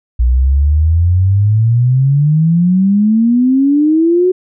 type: exponential sweep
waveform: sine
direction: up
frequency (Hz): 58.9 to 373.1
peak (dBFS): -7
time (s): 0.19-4.32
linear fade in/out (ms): 10
effects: none